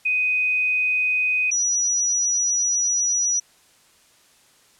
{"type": "tone pair in turn", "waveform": "sine", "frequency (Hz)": [2500, 5854], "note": ["D#7", "F#8"], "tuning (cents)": [8, -19], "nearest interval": "octave + minor third", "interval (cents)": 1473, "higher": "second", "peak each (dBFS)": -18, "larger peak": "neither", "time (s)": [[0.05, 1.51], [1.51, 3.4]], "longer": "second", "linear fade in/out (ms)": 10, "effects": ["white hiss -56 dBFS RMS until 4.79 s", "low-pass 10000 Hz 12 dB/octave"]}